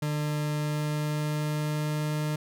40% pulse tone with pitch glide, 149.6 to 151.6 Hz, D3 to D#3, +32 to -45 cents, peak -26 dBFS, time 0.02-2.36 s, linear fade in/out 5 ms, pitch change +23 cents, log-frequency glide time 0.14-2.21 s, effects none

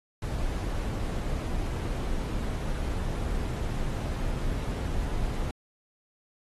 brown noise, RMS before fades -30 dBFS, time 0.22-5.51 s, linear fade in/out 2 ms, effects AAC 32 kbps

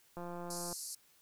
click train, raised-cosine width 1 ms, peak -31 dBFS, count 98, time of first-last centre 0.17-0.727 s, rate 174 Hz
white band-pass noise, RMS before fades -44 dBFS, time 0.5-0.95 s, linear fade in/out 5 ms, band 4300 to 12000 Hz, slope 96 dB/octave
effects white hiss -67 dBFS RMS until 1.21 s

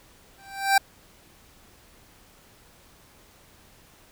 25% pulse tone with exponential growth, 784 Hz, G5, in tune, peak -10 dBFS, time 0.38-0.78 s, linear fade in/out 5 ms, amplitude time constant 85 ms, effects pink hiss -55 dBFS RMS until 4.11 s

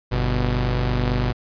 sawtooth tone pair together, 49.08 / 123.47 Hz, G1 / B2, +3 / 0 cents, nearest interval octave + major third, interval 1597 cents, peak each -18 dBFS, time 0.11-1.33 s, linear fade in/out 20 ms, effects resampled to 11025 Hz

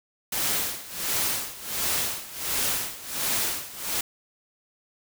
white noise with tremolo, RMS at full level -25 dBFS, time 0.32-4.01 s, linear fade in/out 5 ms, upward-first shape sine, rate 1.4 Hz, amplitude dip 85%, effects none

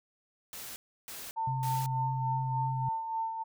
white noise bursts, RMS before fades -43 dBFS, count 3, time 0.53-1.86 s, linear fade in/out 0 ms, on 230 ms, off 320 ms
sine tone with tremolo, 899 Hz, A5, 37 cents sharp, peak -29 dBFS, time 1.36-3.44 s, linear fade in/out 20 ms, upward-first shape sine, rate 3.4 Hz, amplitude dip 50%
sine tone with vibrato, 130 Hz, C3, 11 cents flat, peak -31 dBFS, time 1.47-2.89 s, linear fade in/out 5 ms, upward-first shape sine, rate 3.5 Hz, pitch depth 21 cents each way
effects none

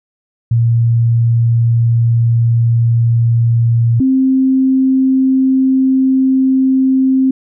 sine tone pair in turn, 116.54 / 263.4 Hz, A#2 / C4, 0 / +12 cents, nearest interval octave + major second, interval 1412 cents, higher second, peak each -8 dBFS, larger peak neither, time 0.51-4 / 4-7.31 s, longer first, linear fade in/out 5 ms, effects none

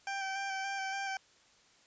20% pulse tone with vibrato, 780 Hz, G5, 9 cents flat, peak -30 dBFS, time 0.07-1.17 s, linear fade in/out 2 ms, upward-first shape square, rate 3.5 Hz, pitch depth 17 cents each way, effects white hiss -64 dBFS RMS until 1.86 s + resampled to 16000 Hz

